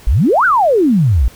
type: exponential two-way sweep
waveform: sine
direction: up then down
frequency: 44.54 to 1568 to 53.1 Hz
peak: -8 dBFS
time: 0.07-1.28 s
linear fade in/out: 0 ms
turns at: 0.45 s
effects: pink hiss -41 dBFS RMS until 1.35 s